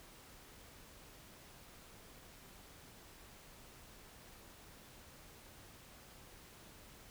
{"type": "silence", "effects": ["pink hiss -58 dBFS RMS until 7.1 s"]}